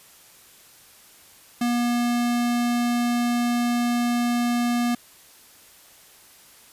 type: tone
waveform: square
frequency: 240 Hz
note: B3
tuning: 49 cents flat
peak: -21 dBFS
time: 1.61-4.95 s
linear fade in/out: 5 ms
effects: white hiss -51 dBFS RMS until 6.72 s + resampled to 32000 Hz